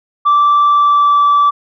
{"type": "tone with pitch glide", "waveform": "sine", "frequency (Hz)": [1167, 1158.3], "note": ["D6", "D6"], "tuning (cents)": [-11, -24], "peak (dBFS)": -5, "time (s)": [0.25, 1.51], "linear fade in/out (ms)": 20, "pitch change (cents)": -13, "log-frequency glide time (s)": [0.66, 1.24], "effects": ["tanh soft clip ceiling -5 dBFS"]}